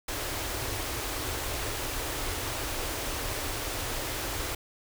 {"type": "band-stop noise", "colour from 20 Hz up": "pink", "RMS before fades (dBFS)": -33, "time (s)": [0.08, 4.55], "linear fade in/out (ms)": 5, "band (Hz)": [130, 260], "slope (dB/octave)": 48, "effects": []}